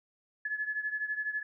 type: beating tone pair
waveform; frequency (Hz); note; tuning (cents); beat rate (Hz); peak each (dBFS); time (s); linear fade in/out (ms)
sine; 1708 / 1720; G#6 / A6; +48 / -40; 12; -33 / -37; 0.45-1.43; 5
effects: none